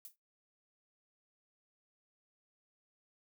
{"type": "noise with exponential decay", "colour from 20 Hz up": "violet", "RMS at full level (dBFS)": -44, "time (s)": [0.05, 0.16], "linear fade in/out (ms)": 1, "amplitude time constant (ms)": 23, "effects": ["noise-tail reverb RT60 0.2 s tail -22 dB re dry"]}